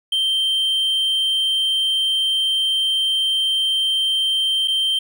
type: tone with dropouts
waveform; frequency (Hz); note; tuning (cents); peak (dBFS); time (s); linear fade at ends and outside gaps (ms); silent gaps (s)
triangle; 3136; G7; 0; -15; 0.12-4.99; 5; 4.676-4.68
effects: none